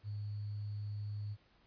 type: tone with sample-and-hold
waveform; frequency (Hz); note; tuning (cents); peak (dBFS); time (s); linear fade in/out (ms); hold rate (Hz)
sine; 103.83; G#2; 0; -38; 0.03-1.37; 50; 4410
effects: pink hiss -69 dBFS RMS until 1.66 s + resampled to 11025 Hz